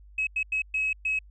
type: tone bursts at uneven times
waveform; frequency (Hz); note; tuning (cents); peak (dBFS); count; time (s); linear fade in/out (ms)
sine; 2564; E7; -49; -23; 5; 0.18-0.27 / 0.36-0.43 / 0.52-0.62 / 0.74-0.93 / 1.05-1.19; 5
effects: tanh soft clip ceiling -19 dBFS + added 50 Hz sine -48 dBFS peak until 1.3 s